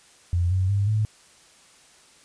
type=tone with pitch steps; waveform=sine; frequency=87.31 / 93.58 / 100.29 / 107.49 Hz; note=F2 / F#2 / G2 / A2; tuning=0 / +20 / +40 / -40 cents; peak=-19 dBFS; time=0.33-1.05 s; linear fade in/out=0 ms; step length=180 ms; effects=white hiss -54 dBFS RMS until 2.24 s + resampled to 22050 Hz